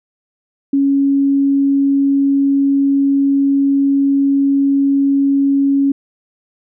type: tone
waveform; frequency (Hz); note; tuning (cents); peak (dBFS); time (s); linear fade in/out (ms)
sine; 277.2; C#4; 0; -10; 0.73-5.92; 5
effects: none